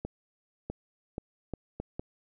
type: accelerating click train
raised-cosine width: 2 ms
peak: -21 dBFS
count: 6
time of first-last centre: 0.05-1.995 s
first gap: 650 ms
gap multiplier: 0.74
effects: none